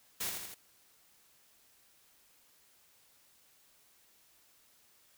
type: noise with echo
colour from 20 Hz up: white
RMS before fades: -36 dBFS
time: 0.2-0.3 s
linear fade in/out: 10 ms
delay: 82 ms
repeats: 3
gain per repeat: -4 dB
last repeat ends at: 0.546 s
effects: white hiss -66 dBFS RMS until 5.17 s